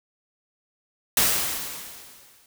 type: noise with exponential decay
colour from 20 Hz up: white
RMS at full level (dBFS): -18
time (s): 1.17-2.46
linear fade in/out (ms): 2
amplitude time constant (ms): 280
effects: none